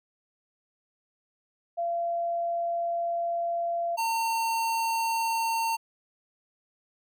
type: tone pair in turn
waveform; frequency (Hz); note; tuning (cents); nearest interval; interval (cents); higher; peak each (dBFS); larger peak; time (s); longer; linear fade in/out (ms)
sine / square; 684 / 909.5; F5 / A#5; -36 / -43; perfect fourth; 493; second; -26; neither; 1.77-3.97 / 3.97-5.77; first; 20
effects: none